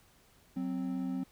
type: tone pair together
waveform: triangle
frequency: 185.48 / 261.6 Hz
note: F#3 / C4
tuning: +5 / 0 cents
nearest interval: tritone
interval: 595 cents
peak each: -35 / -32 dBFS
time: 0.56-1.24 s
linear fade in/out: 10 ms
effects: pink hiss -64 dBFS RMS until 1.31 s